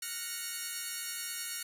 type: chord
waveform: 5% pulse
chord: Gb major seventh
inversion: third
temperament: equal with one note detuned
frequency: 1396.9 / 1474.9 / 1864.7 / 2217 Hz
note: F6 / Gb6 / Bb6 / Db7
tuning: 0 / -6 / 0 / 0 cents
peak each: -31 dBFS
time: 0.02-1.63 s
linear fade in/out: 5 ms
effects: resampled to 32000 Hz + 10-bit